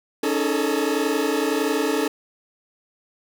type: tone cluster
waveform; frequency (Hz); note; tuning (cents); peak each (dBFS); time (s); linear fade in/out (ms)
40% pulse; 279.2 / 310.3 / 427.3 / 448.9; C#4 / D#4 / G#4 / A4; +13 / -5 / +49 / +35; -25; 0.23-2.08; 5
effects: none